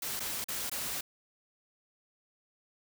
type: noise with dropouts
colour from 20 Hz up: white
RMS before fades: -36 dBFS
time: 0.02-1.01 s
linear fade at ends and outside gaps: 5 ms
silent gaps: 0.196-0.202 / 0.443-0.484 / 0.697-0.715 s
effects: none